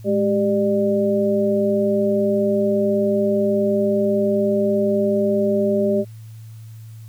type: tone cluster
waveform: sine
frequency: 209.5 / 392.9 / 598 Hz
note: G#3 / G4 / D5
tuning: +15 / +4 / +31 cents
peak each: -20 dBFS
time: 0.04-6.05 s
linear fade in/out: 50 ms
effects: added 111 Hz sine -35 dBFS peak until 7.08 s + white hiss -55 dBFS RMS until 7.08 s